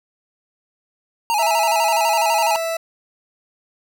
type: tone with vibrato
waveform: square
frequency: 880 Hz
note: A5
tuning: in tune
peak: -17 dBFS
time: 1.3-2.56 s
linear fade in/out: 0 ms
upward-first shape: square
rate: 12 Hz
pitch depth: 87 cents each way
type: tone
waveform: 40% pulse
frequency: 659 Hz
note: E5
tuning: 1 cent flat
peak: -20 dBFS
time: 1.39-2.77 s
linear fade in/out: 5 ms
effects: none